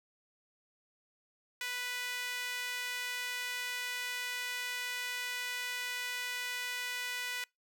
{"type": "tone with high-pass filter", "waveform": "sawtooth", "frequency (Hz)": 493.9, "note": "B4", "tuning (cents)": 0, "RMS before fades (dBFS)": -38, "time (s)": [1.61, 7.44], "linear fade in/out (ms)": 2, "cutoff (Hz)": 2000, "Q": 1.8, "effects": ["noise-tail reverb RT60 0.2 s tail -26 dB re dry"]}